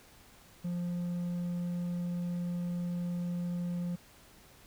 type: tone with hard clipping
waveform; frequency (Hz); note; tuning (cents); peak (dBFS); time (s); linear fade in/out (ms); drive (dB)
sine; 175.3; F3; +7; -33; 0.64-3.96; 10; 3
effects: pink hiss -58 dBFS RMS until 4.66 s